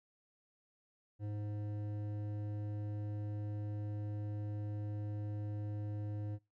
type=tone with hard clipping; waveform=sine; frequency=104.3 Hz; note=G#2; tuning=8 cents sharp; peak=-40 dBFS; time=1.19-6.39 s; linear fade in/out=50 ms; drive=11 dB; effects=noise-tail reverb RT60 0.2 s tail -20 dB re dry